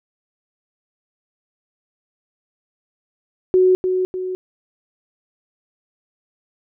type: tone with echo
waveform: sine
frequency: 370 Hz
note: F#4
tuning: in tune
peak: -10 dBFS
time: 3.54-3.75 s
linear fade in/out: 0 ms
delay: 300 ms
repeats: 2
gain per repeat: -6 dB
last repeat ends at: 4.35 s
effects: none